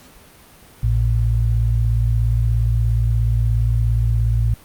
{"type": "tone pair together", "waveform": "sine", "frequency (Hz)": [56.62, 113.6], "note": ["A#1", "A#2"], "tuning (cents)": [-50, -44], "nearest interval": "octave", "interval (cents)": 1206, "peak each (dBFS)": -17, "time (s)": [0.83, 4.54], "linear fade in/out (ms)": 5, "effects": ["pink hiss -46 dBFS RMS until 4.64 s", "Opus 48 kbps"]}